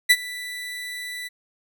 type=tone with ADSR envelope; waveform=30% pulse; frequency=1977 Hz; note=B6; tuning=1 cent sharp; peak=-7 dBFS; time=0.09-1.29 s; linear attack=18 ms; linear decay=48 ms; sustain=-21 dB; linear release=22 ms; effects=none